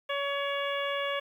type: harmonic tone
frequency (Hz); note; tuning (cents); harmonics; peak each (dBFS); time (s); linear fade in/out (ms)
563; C#5; +27; 1 / 2 / 3 / 4 / 5 / 6; -32 / -35 / -37 / -38 / -39 / -40; 0.09-1.2; 10
effects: 10-bit